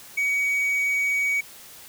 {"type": "tone", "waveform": "triangle", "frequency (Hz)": 2257, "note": "C#7", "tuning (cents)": 31, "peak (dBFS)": -19, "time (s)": [0.17, 1.41], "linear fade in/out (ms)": 10, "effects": ["white hiss -45 dBFS RMS until 1.88 s"]}